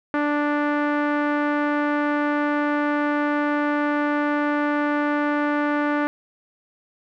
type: tone with low-pass filter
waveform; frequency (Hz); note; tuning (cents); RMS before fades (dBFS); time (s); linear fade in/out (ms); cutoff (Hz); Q
sawtooth; 293.7; D4; 0; -22; 0.14-6.07; 0; 1600; 2
effects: none